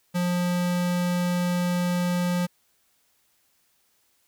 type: tone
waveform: square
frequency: 177.2 Hz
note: F3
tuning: 25 cents sharp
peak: -23 dBFS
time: 0.14-2.47 s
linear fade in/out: 20 ms
effects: white hiss -67 dBFS RMS until 4.27 s